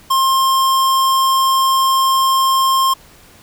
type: tone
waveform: square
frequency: 1062 Hz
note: C6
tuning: 25 cents sharp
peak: -12 dBFS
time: 0.1-2.94 s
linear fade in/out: 10 ms
effects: pink hiss -45 dBFS RMS until 3.42 s